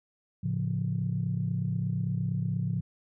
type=chord; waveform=sine; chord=A augmented; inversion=none; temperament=equal; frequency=110 / 138.59 / 174.61 Hz; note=A2 / C#3 / E#3; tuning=0 / 0 / 0 cents; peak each=-31 dBFS; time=0.43-2.81 s; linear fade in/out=10 ms; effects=tanh soft clip ceiling -18 dBFS